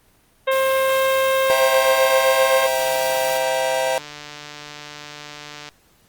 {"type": "harmonic tone", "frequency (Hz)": 531, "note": "C5", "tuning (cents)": 25, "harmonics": [1, 2, 3, 4, 5, 6, 7], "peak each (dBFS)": [-17, -23, -27, -29, -31, -33, -34], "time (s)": [0.47, 2.67], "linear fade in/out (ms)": 10}
{"type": "band-stop noise", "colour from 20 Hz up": "white", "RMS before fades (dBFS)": -32, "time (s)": [0.51, 3.38], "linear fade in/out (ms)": 10, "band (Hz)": [1400, 2100], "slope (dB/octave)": 96}
{"type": "chord", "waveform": "square", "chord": "C dominant seventh", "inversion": "none", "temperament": "just", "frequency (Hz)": [523.3, 654.1, 784.9, 941.9], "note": ["C5", "E5", "G5", "Bb5"], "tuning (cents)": [0, -14, 2, 18], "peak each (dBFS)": [-23, -24, -27, -28], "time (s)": [1.5, 3.98], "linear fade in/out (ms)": 0}
{"type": "click train", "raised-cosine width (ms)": 0.2, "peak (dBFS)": -18, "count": 430, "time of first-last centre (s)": [2.79, 5.689], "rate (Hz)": 148}
{"effects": ["pink hiss -57 dBFS RMS until 6.08 s", "Opus 24 kbps"]}